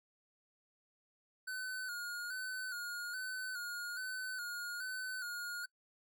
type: tone with vibrato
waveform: square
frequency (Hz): 1472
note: F#6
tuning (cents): -9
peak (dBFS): -40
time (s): 1.47-5.66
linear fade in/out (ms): 10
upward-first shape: square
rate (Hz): 1.2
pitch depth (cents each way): 48
effects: noise-tail reverb RT60 0.1 s tail -24 dB re dry